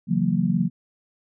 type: chord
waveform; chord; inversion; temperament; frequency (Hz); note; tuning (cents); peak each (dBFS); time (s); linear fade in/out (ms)
sine; F# dominant seventh; second; just; 138.75 / 166.5 / 185 / 231.2; C#3 / E3 / F#3 / A#3; +2 / +18 / 0 / -14; -28 / -24 / -22 / -25; 0.07-0.7; 50
effects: none